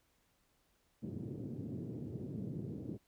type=band-pass noise; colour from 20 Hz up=pink; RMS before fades=-43 dBFS; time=1.02-2.98 s; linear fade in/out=20 ms; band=110 to 360 Hz; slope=24 dB/octave; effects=pink hiss -75 dBFS RMS until 3.07 s